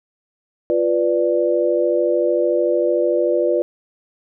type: chord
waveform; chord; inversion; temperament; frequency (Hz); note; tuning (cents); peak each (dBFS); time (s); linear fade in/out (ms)
sine; B diminished; second; equal; 349.2 / 493.9 / 587.3; F4 / B4 / D5; 0 / 0 / 0; -19; 0.7-3.62; 0
effects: none